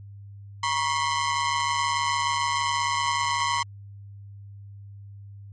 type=ring-modulated tone; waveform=sawtooth; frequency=1026 Hz; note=C6; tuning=34 cents flat; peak=-16 dBFS; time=0.63-3.63 s; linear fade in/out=5 ms; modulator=73.3 Hz; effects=added 100 Hz sine -40 dBFS peak until 5.52 s + MP3 32 kbps